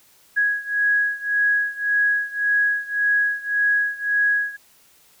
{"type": "beating tone pair", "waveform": "sine", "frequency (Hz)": [1661, 1662.8], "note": ["G#6", "G#6"], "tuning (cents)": [0, 2], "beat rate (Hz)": 1.8, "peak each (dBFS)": [-20, -22], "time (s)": [0.36, 4.57], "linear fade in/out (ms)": 20, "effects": ["white hiss -55 dBFS RMS until 5.2 s"]}